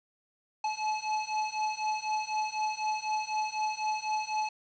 square beating tone pair, 857 / 861 Hz, A5 / A5, -46 / -38 cents, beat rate 4 Hz, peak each -34 / -33 dBFS, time 0.64-4.49 s, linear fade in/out 5 ms, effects resampled to 16000 Hz + 9-bit

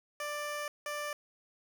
15% pulse tone pair in turn, 590 / 590 Hz, D5 / D5, +8 / +8 cents, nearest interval unison, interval 0 cents, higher neither, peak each -29 / -29 dBFS, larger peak neither, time 0.2-0.68 / 0.86-1.13 s, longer first, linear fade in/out 2 ms, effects none

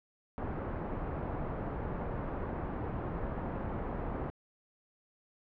pink low-pass noise, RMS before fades -37 dBFS, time 0.38-4.3 s, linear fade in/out 0 ms, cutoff 1100 Hz, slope 12 dB/octave, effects low-pass 2000 Hz 12 dB/octave

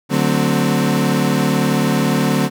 35% pulse chord, D dominant seventh, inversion none, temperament equal with one note detuned, 146.83 / 185 / 223.7 / 261.6 Hz, D3 / F#3 / A3 / C4, 0 / 0 / +29 / 0 cents, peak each -18 dBFS, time 0.09-2.5 s, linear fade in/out 50 ms, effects none

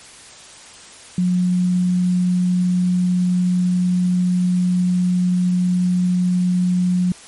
sine tone, 180.1 Hz, F#3, 46 cents flat, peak -14 dBFS, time 1.18-7.12 s, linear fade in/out 2 ms, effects white hiss -41 dBFS RMS until 7.27 s + MP3 48 kbps

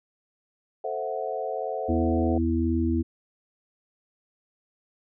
sine chord, F# half-diminished seventh, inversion first, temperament equal, 440 / 523.3 / 659.3 / 740 Hz, A4 / C5 / E5 / F#5, 0 / 0 / 0 / 0 cents, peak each -33 dBFS, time 0.84-2.38 s, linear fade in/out 5 ms
harmonic tone, 82.41 Hz, E2, in tune, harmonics 1 / 3 / 4, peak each -26 / -26 / -26 dBFS, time 1.88-3.03 s, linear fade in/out 20 ms
effects none

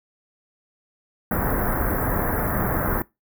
pink band-stop noise, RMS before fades -23 dBFS, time 1.31-3.02 s, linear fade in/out 2 ms, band 1800 to 12000 Hz, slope 48 dB/octave, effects noise-tail reverb RT60 0.2 s tail -21 dB re dry

